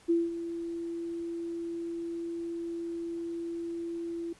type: tone with ADSR envelope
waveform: sine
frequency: 337.4 Hz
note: E4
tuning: 40 cents sharp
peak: -21 dBFS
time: 0.08-4.33 s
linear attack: 22 ms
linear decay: 200 ms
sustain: -12 dB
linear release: 5 ms
effects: pink hiss -59 dBFS RMS until 4.39 s + resampled to 24000 Hz

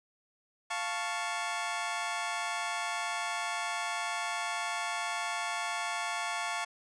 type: chord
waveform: 20% pulse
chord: F augmented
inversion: none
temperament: equal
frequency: 698.5 / 880 / 1108.7 Hz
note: F5 / A5 / C#6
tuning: 0 / 0 / 0 cents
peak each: -32 dBFS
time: 0.7-6.65 s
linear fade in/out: 10 ms
effects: resampled to 22050 Hz

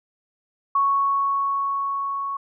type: tone with level ramp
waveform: sine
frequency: 1108.7 Hz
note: C#6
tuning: in tune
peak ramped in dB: -16 to -25 dBFS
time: 0.75-2.37 s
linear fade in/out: 5 ms
effects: none

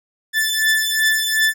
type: beating tone pair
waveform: sawtooth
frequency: 1754 / 1756.7 Hz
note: A6 / A6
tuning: -6 / -3 cents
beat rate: 2.7 Hz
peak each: -15 dBFS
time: 0.33-1.54 s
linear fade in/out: 50 ms
effects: none

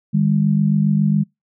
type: tone pair together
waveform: sine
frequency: 154.7 / 202 Hz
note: D#3 / G#3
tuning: -10 / -48 cents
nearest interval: perfect fourth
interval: 462 cents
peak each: -16 dBFS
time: 0.13-1.24 s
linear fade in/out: 20 ms
effects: noise-tail reverb RT60 0.2 s tail -26 dB re dry

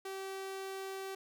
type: tone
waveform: sawtooth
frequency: 385.8 Hz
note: G4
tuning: 28 cents flat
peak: -36 dBFS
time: 0.05-1.15 s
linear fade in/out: 5 ms
effects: none

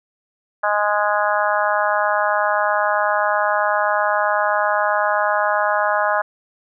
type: harmonic tone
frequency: 207.7 Hz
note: G#3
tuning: in tune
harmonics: 3 / 4 / 5 / 6 / 7 / 8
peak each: -21 / -22 / -23 / -24 / -24 / -25 dBFS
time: 0.63-6.22 s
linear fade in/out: 10 ms
effects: none

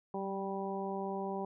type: harmonic tone with a mistuned harmonic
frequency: 195.3 Hz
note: G3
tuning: 6 cents flat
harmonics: 1 / 2 / 3 / 4 / 5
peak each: -40 / -39 / -44 / -41 / -44 dBFS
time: 0.14-1.45 s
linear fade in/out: 2 ms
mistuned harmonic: 1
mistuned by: -21 cents
effects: none

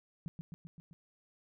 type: tone with echo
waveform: sine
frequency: 164.81 Hz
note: E3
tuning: in tune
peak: -36 dBFS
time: 0.26-0.28 s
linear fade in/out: 0 ms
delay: 130 ms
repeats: 5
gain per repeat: -3 dB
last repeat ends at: 0.93 s
effects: none

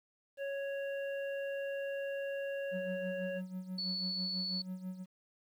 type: harmonic tone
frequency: 554.4 Hz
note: C#5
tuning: in tune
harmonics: 1 / 3 / 5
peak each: -36 / -46 / -50 dBFS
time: 0.37-3.42 s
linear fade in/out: 50 ms
type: tone with tremolo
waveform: triangle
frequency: 185 Hz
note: F#3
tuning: in tune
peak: -35 dBFS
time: 2.71-5.06 s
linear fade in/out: 50 ms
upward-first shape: sine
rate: 6.1 Hz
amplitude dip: 70%
type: tone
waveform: sine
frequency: 4435 Hz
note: C#8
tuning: in tune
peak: -35 dBFS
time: 3.78-4.62 s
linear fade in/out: 5 ms
effects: 11-bit

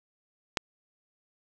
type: click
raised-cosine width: 0.2 ms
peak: -8 dBFS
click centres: 0.572 s
effects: none

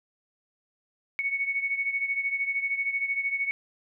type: beating tone pair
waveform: sine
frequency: 2217 / 2230 Hz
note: C#7 / C#7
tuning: 0 / +10 cents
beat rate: 13 Hz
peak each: -27 / -32 dBFS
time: 1.19-3.51 s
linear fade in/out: 0 ms
effects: none

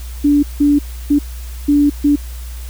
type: tone bursts at uneven times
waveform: sine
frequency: 289.6 Hz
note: D4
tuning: 24 cents flat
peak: -8 dBFS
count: 5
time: 0.24-0.43 / 0.6-0.79 / 1.1-1.19 / 1.68-1.9 / 2.04-2.16 s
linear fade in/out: 10 ms
effects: added 60 Hz sine -25 dBFS peak until 2.69 s + white hiss -39 dBFS RMS until 2.69 s

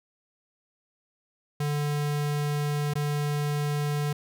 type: tone with dropouts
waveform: square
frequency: 146.83 Hz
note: D3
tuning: in tune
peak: -26 dBFS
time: 1.6-4.13 s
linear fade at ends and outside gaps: 5 ms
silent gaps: 2.937-2.954 s
effects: none

